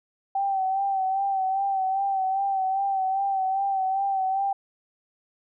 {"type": "tone with vibrato", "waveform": "sine", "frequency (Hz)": 774, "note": "G5", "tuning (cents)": -22, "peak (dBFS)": -22, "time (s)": [0.35, 4.53], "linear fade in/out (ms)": 5, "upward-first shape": "sine", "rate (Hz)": 2.5, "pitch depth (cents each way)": 42, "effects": []}